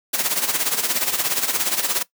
white noise with tremolo, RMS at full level -19 dBFS, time 0.13-2.03 s, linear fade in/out 10 ms, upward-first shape sine, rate 17 Hz, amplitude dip 70%, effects noise-tail reverb RT60 0.1 s tail -19 dB re dry + high-pass 200 Hz 12 dB/octave

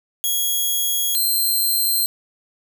5% pulse tone pair in turn, 3320 / 4149 Hz, G#7 / C8, -1 / -15 cents, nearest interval major third, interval 386 cents, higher second, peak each -10 dBFS, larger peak neither, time 0.24-1.15 / 1.15-2.06 s, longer neither, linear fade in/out 0 ms, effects none

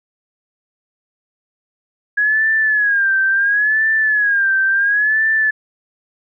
sine tone with vibrato, 1661 Hz, G#6, in tune, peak -12 dBFS, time 2.17-5.51 s, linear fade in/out 10 ms, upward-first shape sine, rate 0.72 Hz, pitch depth 110 cents each way, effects none

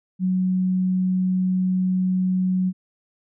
sine tone, 185 Hz, F#3, in tune, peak -18 dBFS, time 0.19-2.73 s, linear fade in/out 50 ms, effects none

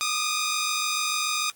10% pulse tone pair together, 1204.2 / 1251 Hz, D6 / D#6, +43 / +9 cents, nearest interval minor second, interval 66 cents, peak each -19 dBFS, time 0.01-1.5 s, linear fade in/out 0 ms, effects white hiss -58 dBFS RMS until 1.55 s + AAC 64 kbps

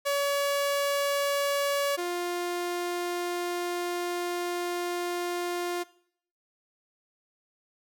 sawtooth tone pair in turn, 566 / 351.6 Hz, C#5 / F4, +36 / +12 cents, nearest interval minor sixth, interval 824 cents, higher first, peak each -21 / -25 dBFS, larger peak first, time 0.05-1.97 / 1.97-5.84 s, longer second, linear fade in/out 20 ms, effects noise-tail reverb RT60 0.6 s tail -19 dB re dry

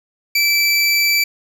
25% pulse tone, 2323 Hz, D7, 20 cents flat, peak -9 dBFS, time 0.35-1.24 s, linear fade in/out 5 ms, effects none

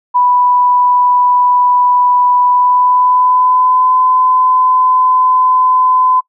sine tone with pitch glide, 987.8 to 1016.2 Hz, B5 to B5, 0 to +49 cents, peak -7 dBFS, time 0.14-6.21 s, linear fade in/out 20 ms, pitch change +49 cents, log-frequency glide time 2.45-3.94 s, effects noise-tail reverb RT60 0.1 s tail -23 dB re dry

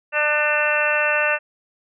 harmonic tone, 298.8 Hz, D4, 30 cents sharp, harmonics 2 / 3 / 4 / 5 / 6 / 7 / 8 / 9, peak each -23 / -30 / -28 / -23 / -24 / -33 / -31 / -22 dBFS, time 0.12-1.39 s, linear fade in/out 50 ms, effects none

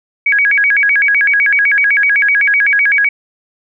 sine tone with vibrato, 1934 Hz, B6, 37 cents flat, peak -8 dBFS, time 0.26-3.09 s, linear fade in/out 5 ms, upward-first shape square, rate 7.9 Hz, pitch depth 270 cents each way, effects none

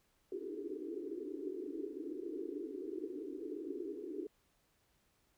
white band-pass noise, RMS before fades -43 dBFS, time 0.32-4.27 s, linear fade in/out 2 ms, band 280 to 430 Hz, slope 96 dB/octave, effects pink hiss -75 dBFS RMS until 5.37 s

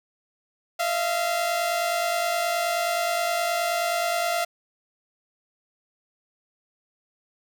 sawtooth tone pair together, 639.5 / 689 Hz, D#5 / F5, +47 / -24 cents, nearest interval minor second, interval 129 cents, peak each -26 / -20 dBFS, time 0.79-4.45 s, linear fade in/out 10 ms, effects none

